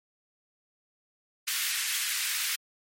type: high-pass noise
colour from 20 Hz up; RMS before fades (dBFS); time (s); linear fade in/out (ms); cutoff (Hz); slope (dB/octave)
pink; -30; 1.47-2.56; 10; 1700; 24
effects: MP3 64 kbps